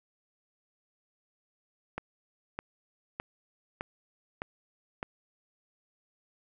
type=click train; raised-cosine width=0.5 ms; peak=-19 dBFS; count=6; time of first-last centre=1.98-5.029 s; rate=1.64 Hz; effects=none